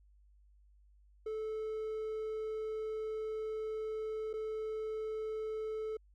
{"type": "tone with dropouts", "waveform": "triangle", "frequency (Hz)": 435.8, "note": "A4", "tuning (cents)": -17, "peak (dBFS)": -34, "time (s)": [1.26, 5.97], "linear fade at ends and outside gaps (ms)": 5, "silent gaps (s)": [4.331, 4.337], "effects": ["added 50 Hz sine -61 dBFS peak until 6.14 s"]}